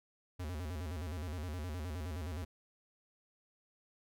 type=tone with vibrato; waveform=square; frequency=82.4 Hz; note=E2; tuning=in tune; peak=-39 dBFS; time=0.39-2.45 s; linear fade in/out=10 ms; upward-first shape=square; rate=9.6 Hz; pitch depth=160 cents each way; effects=none